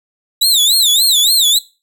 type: tone with vibrato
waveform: sawtooth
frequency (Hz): 3800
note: A#7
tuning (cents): +33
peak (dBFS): -6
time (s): 0.41-1.59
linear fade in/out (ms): 10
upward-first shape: sine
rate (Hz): 3.5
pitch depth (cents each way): 200
effects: noise-tail reverb RT60 0.3 s tail -19 dB re dry